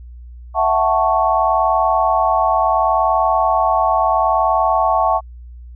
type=chord; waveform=sine; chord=F# minor seventh; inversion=third; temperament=equal; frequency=659.3 / 740 / 880 / 1108.7 Hz; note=E5 / F#5 / A5 / C#6; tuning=0 / 0 / 0 / 0 cents; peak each=-18 dBFS; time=0.54-5.21 s; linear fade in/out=50 ms; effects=added 60 Hz sine -33 dBFS peak until 5.75 s